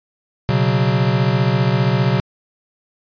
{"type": "chord", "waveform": "square", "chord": "B suspended second", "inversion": "none", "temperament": "equal", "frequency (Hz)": [123.47, 138.59, 185], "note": ["B2", "C#3", "F#3"], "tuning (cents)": [0, 0, 0], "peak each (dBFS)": [-18, -19, -21], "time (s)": [0.49, 2.2], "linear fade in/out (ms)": 0, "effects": ["resampled to 11025 Hz"]}